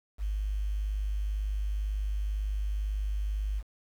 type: tone with quantisation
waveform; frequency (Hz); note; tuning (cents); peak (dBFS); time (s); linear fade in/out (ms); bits
sine; 51; G#1; -31; -28; 0.18-3.63; 50; 9
effects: none